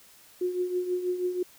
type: tone with tremolo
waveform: sine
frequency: 361.1 Hz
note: F#4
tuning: 42 cents flat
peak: -23 dBFS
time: 0.41-1.43 s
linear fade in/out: 5 ms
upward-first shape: triangle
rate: 6.2 Hz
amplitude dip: 70%
effects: white hiss -55 dBFS RMS until 1.58 s